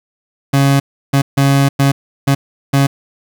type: tone bursts at uneven times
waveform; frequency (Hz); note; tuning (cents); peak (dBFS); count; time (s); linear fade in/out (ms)
30% pulse; 138.59; C#3; 0; -6; 6; 0.53-0.8 / 1.13-1.22 / 1.37-1.69 / 1.79-1.92 / 2.27-2.35 / 2.73-2.87; 10
effects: none